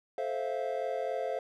triangle chord, F major seventh, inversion first, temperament just, 436.5 / 523.8 / 654.8 / 698.5 Hz, A4 / C5 / E5 / F5, -14 / +2 / -12 / 0 cents, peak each -36 / -33 / -35 / -35 dBFS, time 0.18-1.39 s, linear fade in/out 2 ms, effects none

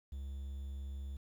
triangle tone with quantisation, 68.3 Hz, C#2, 25 cents flat, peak -38 dBFS, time 0.12-1.17 s, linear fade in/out 5 ms, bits 11, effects none

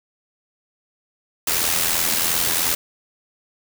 white noise with amplitude modulation, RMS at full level -18 dBFS, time 1.47-2.75 s, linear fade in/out 5 ms, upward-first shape sine, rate 82.9 Hz, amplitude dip 55%, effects none

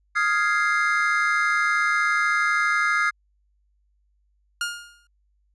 triangle chord, F minor seventh, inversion third, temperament equal, 1244.5 / 1396.9 / 1661.2 / 2093 Hz, Eb6 / F6 / Ab6 / C7, 0 / 0 / 0 / 0 cents, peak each -23 dBFS, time 0.15-3.11 s, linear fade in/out 20 ms
sawtooth tone with exponential decay, 1417 Hz, F6, 25 cents sharp, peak -18 dBFS, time 4.61-5.07 s, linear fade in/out 2 ms, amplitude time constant 98 ms
effects added 50 Hz sine -63 dBFS peak until 5.54 s + resampled to 24000 Hz

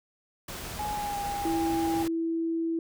pink noise, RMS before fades -38 dBFS, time 0.48-2.08 s, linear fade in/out 5 ms
sine tone with pitch glide, 837 to 810.8 Hz, G#5 to G#5, +13 to -42 cents, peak -30 dBFS, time 0.79-2.03 s, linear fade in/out 5 ms, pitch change -55 cents, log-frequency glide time 0.92-1.18 s
sine tone, 329.6 Hz, E4, in tune, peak -26 dBFS, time 1.45-2.79 s, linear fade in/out 2 ms
effects none

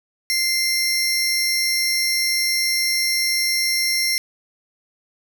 sawtooth tone pair together, 2089 / 5510 Hz, C7 / F8, -3 / -24 cents, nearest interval octave + perfect fourth, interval 1679 cents, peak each -18 dBFS, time 0.3-4.18 s, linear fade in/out 0 ms, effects none

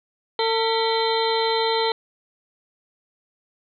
harmonic tone with a mistuned harmonic, 451 Hz, A4, 43 cents sharp, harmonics 1 / 2 / 3 / 4 / 5 / 7 / 8 / 9, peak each -22 / -24 / -33 / -33 / -35 / -31 / -33 / -28 dBFS, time 0.39-1.92 s, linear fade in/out 2 ms, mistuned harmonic 4, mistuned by +140 cents, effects none

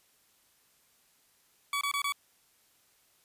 20% pulse tone bursts, 1136 Hz, C#6, 42 cents sharp, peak -24 dBFS, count 4, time 1.73-2.123 s, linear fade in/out 2 ms, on 81 ms, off 23 ms, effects white hiss -67 dBFS RMS until 3.24 s + resampled to 32000 Hz

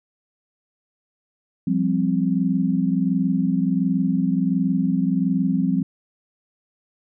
sine chord, F suspended second, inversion none, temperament equal, 174.61 / 196 / 261.6 Hz, F3 / G3 / C4, 0 / 0 / 0 cents, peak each -22 dBFS, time 1.67-5.83 s, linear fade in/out 5 ms, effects none

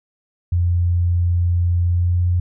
sine tone with pitch glide, 87.31 to 88.58 Hz, F2 to F2, 0 to +25 cents, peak -14 dBFS, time 0.52-2.4 s, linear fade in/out 5 ms, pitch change +25 cents, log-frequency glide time 1.84-2.24 s, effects none

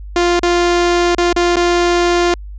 sawtooth tone with dropouts, 349.2 Hz, F4, in tune, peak -7 dBFS, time 0.16-2.34 s, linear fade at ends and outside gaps 2 ms, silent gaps 0.394-0.431 / 1.149-1.182 / 1.328-1.363 / 1.559-1.567 s, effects added 50 Hz sine -27 dBFS peak until 2.58 s + resampled to 16000 Hz

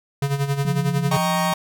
square tone with tremolo, 140 Hz, C#3, 18 cents sharp, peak -18 dBFS, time 0.22-1.17 s, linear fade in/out 2 ms, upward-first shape sine, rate 11 Hz, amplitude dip 70%
sine tone with vibrato, 174.61 Hz, F3, in tune, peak -23 dBFS, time 0.65-1.53 s, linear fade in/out 0 ms, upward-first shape square, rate 10 Hz, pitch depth 15 cents each way
40% pulse chord, Eb dominant seventh, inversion none, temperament equal, 622.3 / 784 / 932.3 / 1108.7 Hz, Eb5 / G5 / Bb5 / Db6, 0 / 0 / 0 / 0 cents, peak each -25 dBFS, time 1.11-1.54 s, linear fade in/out 5 ms
effects none

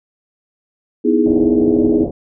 sine chord, E major seventh, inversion second, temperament equal, 246.9 / 311.1 / 329.6 / 415.3 Hz, B3 / D#4 / E4 / G#4, 0 / 0 / 0 / 0 cents, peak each -16 dBFS, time 1.04-2.06 s, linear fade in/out 20 ms
white low-pass noise, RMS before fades -25 dBFS, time 1.26-2.11 s, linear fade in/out 2 ms, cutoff 640 Hz, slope 48 dB/octave
effects none

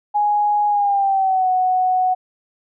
sine tone with pitch glide, 830.6 to 740 Hz, G#5 to F#5, 0 to 0 cents, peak -14 dBFS, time 0.14-2.15 s, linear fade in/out 20 ms, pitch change -200 cents, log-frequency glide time 0.68-1.49 s, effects none

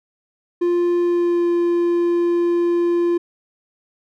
triangle tone with pitch glide, 349.2 to 345.6 Hz, F4 to F4, 0 to -18 cents, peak -13 dBFS, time 0.61-3.18 s, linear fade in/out 10 ms, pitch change -18 cents, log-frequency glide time 1-1.49 s, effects none

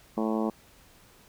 harmonic tone, 110 Hz, A2, in tune, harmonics 2 / 3 / 4 / 5 / 6 / 7 / 8 / 9 / 10, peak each -28 / -32 / -34 / -36 / -38 / -39 / -40 / -41 / -42 dBFS, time 0.17-0.5 s, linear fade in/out 5 ms, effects pink hiss -57 dBFS RMS until 1.28 s

